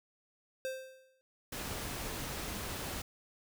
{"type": "tone with exponential decay", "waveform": "square", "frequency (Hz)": 523.3, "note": "C5", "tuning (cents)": 0, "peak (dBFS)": -34, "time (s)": [0.65, 1.21], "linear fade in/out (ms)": 0, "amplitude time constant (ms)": 120}
{"type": "noise", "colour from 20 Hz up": "pink", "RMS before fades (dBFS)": -40, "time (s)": [1.52, 3.02], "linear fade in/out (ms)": 5}
{"effects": []}